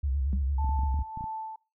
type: tone with vibrato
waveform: sine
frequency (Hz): 68.4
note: C#2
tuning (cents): -23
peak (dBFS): -25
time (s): 0.03-1.03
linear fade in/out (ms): 10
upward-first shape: square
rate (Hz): 8.8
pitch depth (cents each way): 87
type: tone with exponential decay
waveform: sine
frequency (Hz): 190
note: F#3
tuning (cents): +46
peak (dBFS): -27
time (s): 0.33-0.44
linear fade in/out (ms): 0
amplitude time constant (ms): 23
type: tone with tremolo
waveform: sine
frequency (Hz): 880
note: A5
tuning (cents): 0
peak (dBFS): -32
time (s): 0.58-1.56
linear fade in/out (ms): 5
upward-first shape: sine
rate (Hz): 1.7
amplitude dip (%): 55
type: clicks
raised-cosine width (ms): 5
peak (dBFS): -28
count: 9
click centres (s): 0.646 / 0.692 / 0.791 / 0.835 / 0.942 / 0.991 / 1.174 / 1.209 / 1.241
effects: noise-tail reverb RT60 0.3 s tail -23 dB re dry

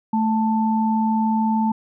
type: tone pair together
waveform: sine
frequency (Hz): 220 / 883.3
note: A3 / A5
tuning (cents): 0 / +6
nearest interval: 2 octaves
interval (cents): 2406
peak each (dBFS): -18 / -22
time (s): 0.13-1.72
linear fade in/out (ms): 5
effects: none

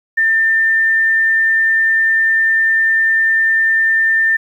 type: tone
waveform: sine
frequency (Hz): 1795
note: A6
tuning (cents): +34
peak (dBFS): -10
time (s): 0.17-4.37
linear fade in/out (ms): 10
effects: 8-bit

